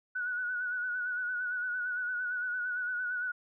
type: tone with vibrato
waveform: sine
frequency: 1474 Hz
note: F#6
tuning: 7 cents flat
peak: -31 dBFS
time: 0.15-3.32 s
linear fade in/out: 10 ms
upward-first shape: sine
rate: 8.8 Hz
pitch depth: 44 cents each way
effects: none